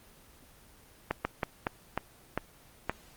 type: slowing click train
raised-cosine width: 0.5 ms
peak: -13 dBFS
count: 7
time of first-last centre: 1.11-2.896 s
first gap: 140 ms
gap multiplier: 1.3
effects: pink hiss -57 dBFS RMS until 3.16 s + Opus 24 kbps